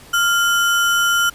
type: tone with sample-and-hold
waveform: sine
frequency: 1393 Hz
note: F6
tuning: 5 cents flat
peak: -13 dBFS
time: 0.13-1.3 s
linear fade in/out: 10 ms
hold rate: 4410 Hz
effects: pink hiss -43 dBFS RMS until 1.34 s + resampled to 32000 Hz